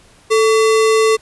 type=tone with sample-and-hold; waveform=sine; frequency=440.4 Hz; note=A4; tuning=2 cents sharp; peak=-9 dBFS; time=0.3-1.17 s; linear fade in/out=20 ms; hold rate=1575 Hz; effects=pink hiss -48 dBFS RMS until 1.21 s + resampled to 24000 Hz